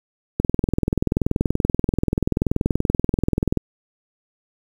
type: click train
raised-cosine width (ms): 3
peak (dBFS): -5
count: 67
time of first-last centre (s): 0.4-3.573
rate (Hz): 20.8
effects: 7-bit